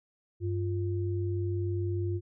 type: tone pair together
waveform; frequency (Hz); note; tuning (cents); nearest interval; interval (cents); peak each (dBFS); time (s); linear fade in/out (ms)
sine; 97.54 / 349.2; G2 / F4; -8 / 0; octave + minor seventh; 2208; -29 / -34; 0.4-2.21; 50
effects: none